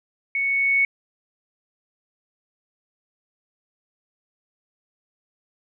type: tone with level ramp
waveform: sine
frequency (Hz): 2217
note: C#7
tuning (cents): 0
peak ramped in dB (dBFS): -21 to -15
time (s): 0.35-0.85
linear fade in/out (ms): 2
effects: none